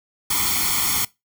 white noise with comb filter, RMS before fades -21 dBFS, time 0.3-1.05 s, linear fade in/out 5 ms, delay 0.91 ms, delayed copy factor +0.9, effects noise-tail reverb RT60 0.2 s tail -21 dB re dry

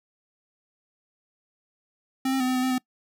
square tone with pitch steps, 263.5 / 266.2 / 253.9 / 256.6 / 253.7 / 258.9 / 254.2 Hz, C4 / C4 / B3 / C4 / B3 / C4 / C4, +12 / +30 / +48 / -34 / +47 / -18 / -50 cents, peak -23 dBFS, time 2.25-2.782 s, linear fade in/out 5 ms, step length 76 ms, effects noise-tail reverb RT60 0.1 s tail -24 dB re dry

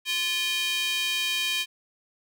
square tone with high-pass filter, 348.4 Hz, F4, 4 cents flat, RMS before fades -27 dBFS, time 0.05-1.66 s, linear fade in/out 50 ms, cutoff 2800 Hz, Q 3.6, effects none

